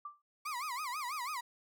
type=tone with exponential decay; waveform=sine; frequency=1174.7 Hz; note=D6; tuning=in tune; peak=-38 dBFS; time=0.05-0.22 s; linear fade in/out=5 ms; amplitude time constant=35 ms
type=tone with vibrato; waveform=35% pulse; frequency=1100 Hz; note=C#6; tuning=14 cents flat; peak=-35 dBFS; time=0.45-1.41 s; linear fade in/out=10 ms; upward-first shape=sine; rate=6.1 Hz; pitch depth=240 cents each way
effects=none